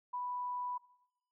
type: tone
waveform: sine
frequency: 987.8 Hz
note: B5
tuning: in tune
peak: -36 dBFS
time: 0.13-0.78 s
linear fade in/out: 10 ms
effects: noise-tail reverb RT60 0.8 s tail -19 dB re dry